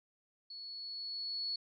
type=tone with level ramp; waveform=sine; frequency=4393 Hz; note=C#8; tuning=16 cents flat; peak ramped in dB=-45 to -34 dBFS; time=0.5-1.56 s; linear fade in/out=5 ms; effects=none